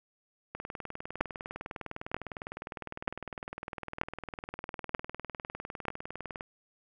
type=two click trains; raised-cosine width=0.5 ms; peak=-23 / -12 dBFS; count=117 / 6; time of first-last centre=0.55-6.409 / 1.21-5.883 s; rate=19.8 / 1.07 Hz; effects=none